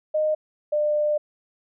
sine tone pair in turn, 616 / 598.5 Hz, D#5 / D5, -17 / +33 cents, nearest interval unison, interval 50 cents, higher first, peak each -19 dBFS, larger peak neither, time 0.14-0.35 / 0.72-1.18 s, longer second, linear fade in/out 10 ms, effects none

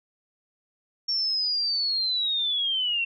sine linear sweep, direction down, 5500 to 2693 Hz, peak -23 dBFS, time 1.08-3.05 s, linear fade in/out 10 ms, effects none

